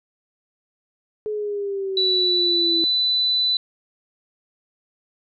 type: exponential sweep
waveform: sine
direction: down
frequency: 428.4 to 329.6 Hz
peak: -23 dBFS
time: 1.26-2.84 s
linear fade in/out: 0 ms
type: tone with pitch glide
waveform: sine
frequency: 3951 to 3990 Hz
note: B7 to B7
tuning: 0 to +17 cents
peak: -17 dBFS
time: 1.97-3.57 s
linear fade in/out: 2 ms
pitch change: +17 cents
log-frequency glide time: 2.17-2.82 s
effects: none